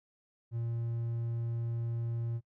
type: tone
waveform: triangle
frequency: 116.54 Hz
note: A#2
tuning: in tune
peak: -30 dBFS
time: 0.51-2.41 s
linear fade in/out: 50 ms
effects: noise-tail reverb RT60 0.1 s tail -24 dB re dry